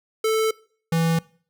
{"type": "tone pair in turn", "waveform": "square", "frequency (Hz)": [440, 164.81], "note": ["A4", "E3"], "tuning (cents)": [0, 0], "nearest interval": "octave + perfect fourth", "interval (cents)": 1700, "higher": "first", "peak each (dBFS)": [-19, -19], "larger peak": "neither", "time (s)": [[0.24, 0.51], [0.92, 1.19]], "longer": "neither", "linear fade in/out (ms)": 5, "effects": ["noise-tail reverb RT60 0.5 s tail -23 dB re dry"]}